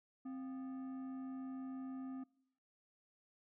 sine tone with frequency modulation, 262.6 Hz, C4, 6 cents sharp, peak -40 dBFS, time 0.25-2.24 s, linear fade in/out 10 ms, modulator 964 Hz, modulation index 0.24, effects noise-tail reverb RT60 0.7 s tail -25 dB re dry + tanh soft clip ceiling -42 dBFS

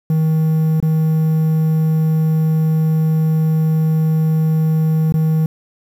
triangle tone with dropouts, 158.2 Hz, D#3, 29 cents sharp, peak -10 dBFS, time 0.1-5.46 s, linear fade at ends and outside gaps 2 ms, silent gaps 0.802-0.826 / 5.123-5.14 s, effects 7-bit

